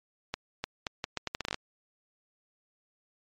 accelerating click train, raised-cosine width 0.2 ms, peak -14 dBFS, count 13, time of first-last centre 0.34-1.544 s, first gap 300 ms, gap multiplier 0.76, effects low-pass 7000 Hz 12 dB/octave + MP3 64 kbps

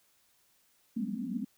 white band-pass noise, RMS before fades -35 dBFS, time 0.96-1.45 s, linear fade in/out 10 ms, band 190 to 260 Hz, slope 96 dB/octave, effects white hiss -69 dBFS RMS until 1.57 s

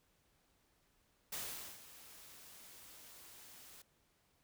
white noise with ADSR envelope, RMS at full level -42 dBFS, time 1.32-3.82 s, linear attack 7 ms, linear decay 460 ms, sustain -15 dB, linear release 4 ms, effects pink hiss -75 dBFS RMS until 4.43 s

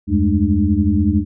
sine tone cluster, 79.5 / 93.2 / 202.7 / 213.6 / 299.9 Hz, D#2 / F#2 / G#3 / G#3 / D4, +38 / +13 / -42 / +49 / +36 cents, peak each -19 dBFS, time 0.07-1.25 s, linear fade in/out 50 ms, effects none

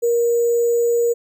sine tone with sample-and-hold, 470.9 Hz, A#4, 18 cents sharp, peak -14 dBFS, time 0.02-1.14 s, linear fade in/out 20 ms, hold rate 7350 Hz, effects none

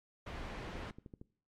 pink low-pass noise, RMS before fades -44 dBFS, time 0.26-0.91 s, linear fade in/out 10 ms, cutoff 2600 Hz, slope 12 dB/octave
click train, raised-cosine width 3 ms, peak -36 dBFS, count 8, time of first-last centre 0.68-1.214 s, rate 13.1 Hz
effects noise-tail reverb RT60 0.5 s tail -21 dB re dry + MP3 64 kbps

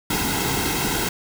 pink noise with comb filter, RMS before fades -23 dBFS, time 0.1-1.09 s, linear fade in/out 5 ms, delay 1.7 ms, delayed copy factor -0.7, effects none

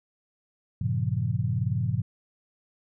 sine chord, G half-diminished seventh, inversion none, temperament equal, 98 / 116.54 / 138.59 / 174.61 Hz, G2 / Bb2 / Db3 / F3, 0 / 0 / 0 / 0 cents, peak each -30 / -27 / -30 / -33 dBFS, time 0.81-2.02 s, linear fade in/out 5 ms, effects none

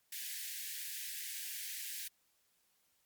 white high-pass noise, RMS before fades -43 dBFS, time 0.12-2.08 s, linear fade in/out 5 ms, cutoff 1600 Hz, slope 96 dB/octave, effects white hiss -75 dBFS RMS until 3.05 s + MP3 96 kbps

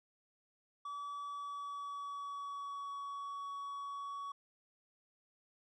triangle tone with pitch glide, 1147 to 1125.3 Hz, D6 to C#6, -41 to +26 cents, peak -39 dBFS, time 0.85-4.32 s, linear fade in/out 5 ms, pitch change -33 cents, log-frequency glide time 1.26-2.99 s, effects resampled to 22050 Hz

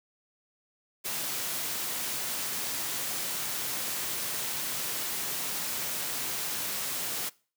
white high-pass noise, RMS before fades -33 dBFS, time 1.04-7.3 s, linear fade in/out 20 ms, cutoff 100 Hz, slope 48 dB/octave, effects noise-tail reverb RT60 0.4 s tail -23 dB re dry

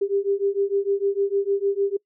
sine beating tone pair, 394.6 / 401.2 Hz, G4 / G4, +11 / +40 cents, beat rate 6.6 Hz, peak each -23 dBFS, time 0.01-1.97 s, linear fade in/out 10 ms, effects noise-tail reverb RT60 0.1 s tail -24 dB re dry

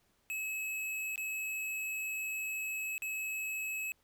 square tone with dropouts, 2579 Hz, E7, 39 cents flat, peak -36 dBFS, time 0.3-3.92 s, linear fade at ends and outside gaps 0 ms, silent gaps 1.158-1.178 / 2.98-3.021 s, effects pink hiss -73 dBFS RMS until 4.03 s

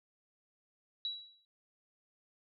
sine tone with exponential decay, 3905 Hz, B7, 20 cents flat, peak -32 dBFS, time 1.05-1.45 s, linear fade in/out 1 ms, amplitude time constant 85 ms, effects none

